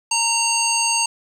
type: harmonic tone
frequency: 920 Hz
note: A#5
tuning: 23 cents flat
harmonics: 1 / 3 / 5 / 7 / 9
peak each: -23 / -23 / -24 / -23 / -23 dBFS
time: 0.11-1.06 s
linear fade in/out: 5 ms
effects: 7-bit